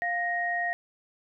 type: tone pair together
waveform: sine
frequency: 701 / 1871.4 Hz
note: F5 / A#6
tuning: +6 / +6 cents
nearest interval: octave + perfect fourth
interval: 1700 cents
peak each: -30 / -28 dBFS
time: 0.02-0.73 s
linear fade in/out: 0 ms
effects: none